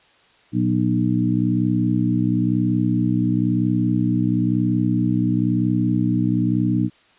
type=harmonic tone with a mistuned harmonic; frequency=61 Hz; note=B1; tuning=21 cents flat; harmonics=2 / 3 / 4 / 5; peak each=-22 / -22 / -22 / -22 dBFS; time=0.52-6.9 s; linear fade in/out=50 ms; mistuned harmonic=2; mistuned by=-50 cents; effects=white hiss -55 dBFS RMS until 7.18 s + resampled to 8000 Hz